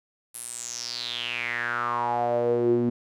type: tone with band-pass filter sweep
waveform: sawtooth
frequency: 120 Hz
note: B2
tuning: 49 cents flat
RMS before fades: -27 dBFS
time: 0.34-2.9 s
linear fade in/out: 10 ms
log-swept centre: 11000 to 270 Hz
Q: 6.7
effects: none